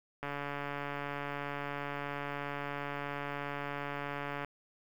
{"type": "click train", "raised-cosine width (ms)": 0.5, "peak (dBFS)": -23, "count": 604, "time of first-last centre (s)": [0.23, 4.447], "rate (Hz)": 143, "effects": ["9-bit"]}